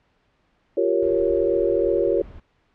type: chord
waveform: sine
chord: G half-diminished seventh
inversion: third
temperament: equal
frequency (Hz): 349.2 / 392 / 466.2 / 554.4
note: F4 / G4 / Bb4 / Db5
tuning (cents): 0 / 0 / 0 / 0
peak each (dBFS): -23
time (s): 0.77-2.22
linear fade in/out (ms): 5
type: noise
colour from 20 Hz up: brown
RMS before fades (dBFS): -40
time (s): 1.02-2.4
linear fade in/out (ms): 5
effects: pink hiss -65 dBFS RMS until 2.74 s + low-pass 3000 Hz 12 dB/octave